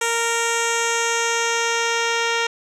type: tone with low-pass filter sweep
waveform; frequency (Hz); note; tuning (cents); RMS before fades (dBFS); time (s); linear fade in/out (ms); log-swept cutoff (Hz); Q
10% pulse; 463.6; A#4; -10; -21; 0.01-2.47; 5; 8700 to 4900; 2.4
effects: none